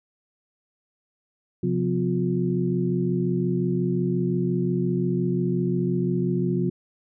sine tone cluster, 132 / 177.7 / 252.2 / 356.7 Hz, C3 / F3 / B3 / F4, +16 / +30 / +36 / +37 cents, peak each -27 / -24 / -30 / -27 dBFS, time 1.63-6.7 s, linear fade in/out 5 ms, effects none

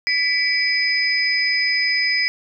sine tone cluster, 1981 / 2306 / 5020 Hz, B6 / D7 / D#8, +5 / -32 / +15 cents, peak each -21 dBFS, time 0.07-2.28 s, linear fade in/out 0 ms, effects none

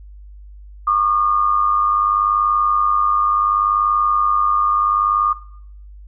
sine tone pair together, 1108.7 / 1209.4 Hz, C#6 / D#6, 0 / -50 cents, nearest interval major second, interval 150 cents, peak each -20 / -14 dBFS, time 0.87-5.33 s, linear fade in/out 5 ms, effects noise-tail reverb RT60 0.6 s tail -17 dB re dry + added 50 Hz sine -36 dBFS peak until 6.07 s

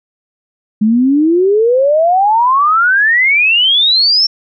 sine exponential sweep, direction up, 207.7 to 5500 Hz, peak -7 dBFS, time 0.81-4.27 s, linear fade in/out 10 ms, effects none

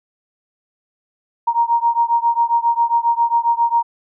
sine beating tone pair, 932.3 / 939.7 Hz, A#5 / A#5, 0 / +14 cents, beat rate 7.4 Hz, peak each -16 / -17 dBFS, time 1.47-3.83 s, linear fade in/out 10 ms, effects none

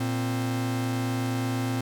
45% pulse tone pair together, 116.53 / 261.6 Hz, A#2 / C4, 0 / 0 cents, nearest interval octave + major second, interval 1400 cents, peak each -28 / -29 dBFS, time 0-1.81 s, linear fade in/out 5 ms, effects none

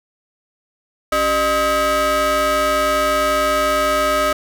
40% pulse ring-modulated tone, 331.5 Hz, E4, 10 cents sharp, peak -11 dBFS, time 1.12-4.33 s, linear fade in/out 5 ms, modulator 940 Hz, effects none

